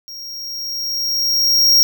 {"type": "tone with level ramp", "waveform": "square", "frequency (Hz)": 5588, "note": "F8", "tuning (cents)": 0, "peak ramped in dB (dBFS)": [-31, -8], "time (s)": [0.08, 1.83], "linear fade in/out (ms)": 0, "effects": []}